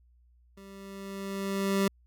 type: tone with level ramp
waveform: 25% pulse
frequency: 196 Hz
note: G3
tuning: in tune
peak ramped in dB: -44 to -19 dBFS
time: 0.57-1.88 s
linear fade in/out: 5 ms
effects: added 60 Hz sine -59 dBFS peak until 2.06 s